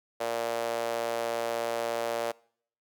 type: tone with high-pass filter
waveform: sawtooth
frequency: 116.54 Hz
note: A#2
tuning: in tune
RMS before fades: -31 dBFS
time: 0.2-2.32 s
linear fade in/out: 10 ms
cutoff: 560 Hz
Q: 3.5
effects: noise-tail reverb RT60 0.6 s tail -24 dB re dry